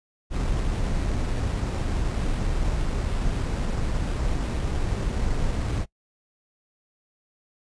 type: noise with sample-and-hold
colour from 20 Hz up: brown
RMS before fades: -25 dBFS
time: 0.3-5.86 s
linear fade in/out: 50 ms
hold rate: 6300 Hz
effects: noise-tail reverb RT60 0.1 s tail -22 dB re dry + resampled to 22050 Hz